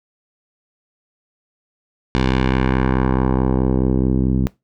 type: tone with low-pass filter sweep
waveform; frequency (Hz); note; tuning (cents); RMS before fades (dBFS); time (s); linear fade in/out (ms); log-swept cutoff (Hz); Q
10% pulse; 64.7; C2; -19; -17; 2.15-4.47; 0; 4100 to 220; 1.1
effects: noise-tail reverb RT60 0.2 s tail -21 dB re dry